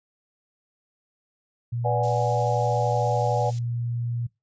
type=tone; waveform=sine; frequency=118.8 Hz; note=A#2; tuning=33 cents sharp; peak=-25 dBFS; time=1.72-4.27 s; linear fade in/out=10 ms
type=chord; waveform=sine; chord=G# half-diminished seventh; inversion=first; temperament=equal; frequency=493.9 / 587.3 / 740 / 830.6 Hz; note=B4 / D5 / F#5 / G#5; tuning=0 / 0 / 0 / 0 cents; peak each=-27 dBFS; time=1.84-3.51 s; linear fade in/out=20 ms
type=high-pass noise; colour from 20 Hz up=white; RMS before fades=-42 dBFS; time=2.03-3.59 s; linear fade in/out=5 ms; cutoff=3800 Hz; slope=12 dB/octave
effects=noise-tail reverb RT60 0.2 s tail -22 dB re dry + resampled to 16000 Hz